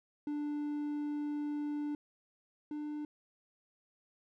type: tone pair in turn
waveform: triangle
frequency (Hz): 294.6 / 298.4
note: D4 / D4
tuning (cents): +6 / +28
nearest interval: unison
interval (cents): 22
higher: second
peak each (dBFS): -32 / -35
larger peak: first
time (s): 0.27-1.95 / 2.71-3.05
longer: first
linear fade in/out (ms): 2
effects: none